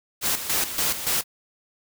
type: noise with tremolo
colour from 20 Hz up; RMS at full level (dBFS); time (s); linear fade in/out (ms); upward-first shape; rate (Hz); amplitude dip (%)
white; -23; 0.21-1.24; 50; square; 3.5; 65
effects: none

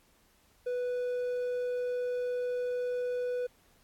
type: tone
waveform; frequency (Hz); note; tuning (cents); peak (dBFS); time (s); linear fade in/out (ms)
triangle; 493.9; B4; 0; -28; 0.66-3.47; 10
effects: pink hiss -66 dBFS RMS until 3.83 s + AAC 64 kbps

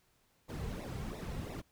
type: noise with flanger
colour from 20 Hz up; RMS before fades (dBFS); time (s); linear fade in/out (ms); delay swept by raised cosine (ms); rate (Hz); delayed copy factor
brown; -41; 0.48-1.62; 20; 0.64 to 3.44; 2.9; -0.8
effects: pink hiss -72 dBFS RMS until 1.71 s

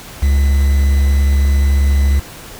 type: tone with quantisation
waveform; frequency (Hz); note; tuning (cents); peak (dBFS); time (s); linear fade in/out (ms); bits
triangle; 69.3; C#2; 0; -7; 0.22-2.2; 10; 5
effects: pink hiss -34 dBFS RMS until 2.59 s

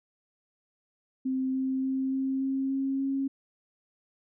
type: tone with pitch steps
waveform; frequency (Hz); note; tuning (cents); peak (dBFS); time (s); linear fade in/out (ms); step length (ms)
sine; 261.6 / 263.3 / 264.9 / 266.6 / 268.3 / 270 / 271.8; C4 / C4 / C4 / C4 / C4 / C#4 / C#4; 0 / +11 / +22 / +33 / +44 / -45 / -34; -26; 1.25-3.28; 10; 290
effects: none

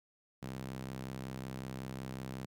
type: tone with high-pass filter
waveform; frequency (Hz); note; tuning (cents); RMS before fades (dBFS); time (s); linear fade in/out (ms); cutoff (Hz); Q
sawtooth; 65.41; C2; 0; -43; 0.42-2.46; 10; 150; 1.6
effects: none

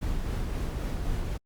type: noise with tremolo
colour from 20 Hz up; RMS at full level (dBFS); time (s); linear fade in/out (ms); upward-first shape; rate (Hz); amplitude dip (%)
brown; -29; 0.01-1.38; 20; sine; 3.8; 25
effects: Opus 48 kbps

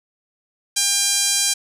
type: tone with band-pass filter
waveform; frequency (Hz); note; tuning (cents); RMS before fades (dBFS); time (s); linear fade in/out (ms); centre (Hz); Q
5% pulse; 799; G5; +33; -19; 0.76-1.54; 10; 7100; 0.78
effects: none

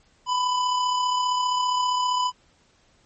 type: tone with amplitude modulation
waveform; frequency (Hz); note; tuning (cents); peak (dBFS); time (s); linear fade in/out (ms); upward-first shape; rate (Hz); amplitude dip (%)
square; 998; B5; +18; -20; 0.26-2.32; 50; sine; 35.1; 35
effects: pink hiss -61 dBFS RMS until 3.05 s + MP3 32 kbps

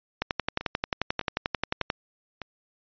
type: two click trains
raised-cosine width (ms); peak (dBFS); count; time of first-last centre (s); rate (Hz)
0.3; -9 / -19; 20 / 4; 0.22-1.901 / 0.61-2.417; 11.3 / 1.66
effects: resampled to 11025 Hz

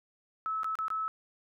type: tone with dropouts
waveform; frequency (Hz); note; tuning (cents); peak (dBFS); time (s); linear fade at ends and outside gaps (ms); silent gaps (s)
sine; 1300; E6; -24; -30; 0.46-1.08; 0; 0.633-0.644 / 0.754-0.788 / 0.882-0.903
effects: none

